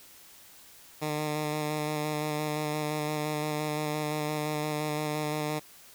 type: tone with vibrato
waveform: 10% pulse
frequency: 151.4 Hz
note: D#3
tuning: 47 cents flat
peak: -21 dBFS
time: 1.01-5.6 s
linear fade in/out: 20 ms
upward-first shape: square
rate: 5.8 Hz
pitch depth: 14 cents each way
effects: white hiss -53 dBFS RMS until 5.94 s